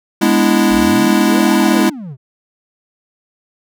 square chord, E dominant seventh, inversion first, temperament equal, 207.7 / 246.9 / 293.7 / 329.6 Hz, G#3 / B3 / D4 / E4, 0 / 0 / 0 / 0 cents, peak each -15 / -17 / -18 / -15 dBFS, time 0.21-1.9 s, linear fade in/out 10 ms
triangle exponential two-way sweep, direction up then down, 43.65 to 1042 to 120.3 Hz, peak -23 dBFS, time 0.69-2.17 s, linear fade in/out 50 ms, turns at 1.57 s
effects none

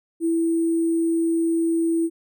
sine tone with sample-and-hold, 331.1 Hz, E4, 8 cents sharp, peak -18 dBFS, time 0.2-2.1 s, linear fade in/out 50 ms, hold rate 8820 Hz, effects none

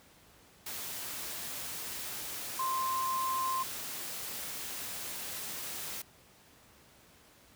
sine tone in noise, 1046.5 Hz, C6, in tune, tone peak -30 dBFS, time 2.59-3.63 s, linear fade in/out 5 ms, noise white, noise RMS -40 dBFS, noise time 0.66-6.02 s, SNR +7 dB, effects pink hiss -60 dBFS RMS until 7.55 s + high-pass 60 Hz 12 dB/octave

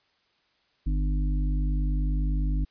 harmonic tone, 50.1 Hz, G1, 38 cents sharp, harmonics 1 / 3 / 5 / 6, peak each -23 / -33 / -37 / -39 dBFS, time 0.86-2.65 s, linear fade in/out 10 ms, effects white hiss -68 dBFS RMS until 2.7 s + resampled to 11025 Hz

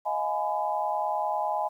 sine chord, F half-diminished seventh, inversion third, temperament just, 628.6 / 698.5 / 838.1 / 1005.8 Hz, Eb5 / F5 / Ab5 / Cb6, +18 / 0 / +16 / +31 cents, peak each -32 / -34 / -28 / -33 dBFS, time 0.05-1.69 s, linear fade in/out 20 ms, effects 10-bit

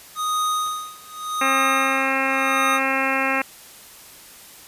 square tone with tremolo, 1244.5 Hz, D#6, in tune, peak -20 dBFS, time 0.15-2.8 s, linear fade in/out 50 ms, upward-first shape sine, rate 0.86 Hz, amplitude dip 95%
clicks, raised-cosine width 0.3 ms, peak -29 / -29 dBFS, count 2, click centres 0.665 / 0.676 s
harmonic tone, 267.7 Hz, C4, 40 cents sharp, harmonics 1 / 2 / 3 / 4 / 5 / 6 / 7 / 8 / 9 / 10, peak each -28 / -28 / -28 / -28 / -28 / -28 / -28 / -28 / -28 / -28 dBFS, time 1.41-3.42 s, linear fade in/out 5 ms
effects white hiss -44 dBFS RMS until 4.67 s + resampled to 32000 Hz

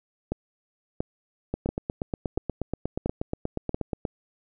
two click trains, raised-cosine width 2 ms, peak -14 / -13 dBFS, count 22 / 6, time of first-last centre 1.54-4.052 / 0.32-3.745 s, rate 8.36 / 1.46 Hz, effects none

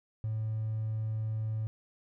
triangle tone with hard clipping, 109.5 Hz, A2, 8 cents flat, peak -31 dBFS, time 0.24-1.67 s, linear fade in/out 0 ms, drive 4 dB, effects none

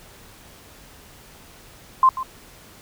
sine tone with echo, 1046.5 Hz, C6, in tune, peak -10 dBFS, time 2.03-2.09 s, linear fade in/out 2 ms, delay 140 ms, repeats 1, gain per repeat -14 dB, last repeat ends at 2.23 s, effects pink hiss -47 dBFS RMS until 2.81 s

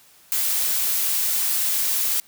blue noise, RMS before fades -22 dBFS, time 0.32-2.2 s, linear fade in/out 0 ms, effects white hiss -53 dBFS RMS until 2.27 s

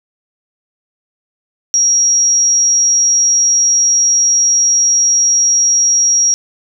sine tone, 5660 Hz, F8, 22 cents sharp, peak -8 dBFS, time 1.74-6.34 s, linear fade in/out 0 ms, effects 7-bit

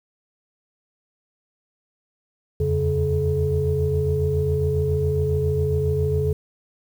sine tone cluster, 79.8 / 87.1 / 140.2 / 427.7 Hz, D#2 / F2 / C#3 / A4, +44 / -4 / +20 / -49 cents, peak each -29 / -23 / -23 / -22 dBFS, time 2.6-6.33 s, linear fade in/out 5 ms, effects tanh soft clip ceiling -10 dBFS + 8-bit

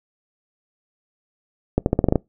accelerating click train, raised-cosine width 2 ms, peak -3 dBFS, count 8, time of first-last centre 1.78-2.157 s, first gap 81 ms, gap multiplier 0.86, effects noise-tail reverb RT60 0.2 s tail -24 dB re dry

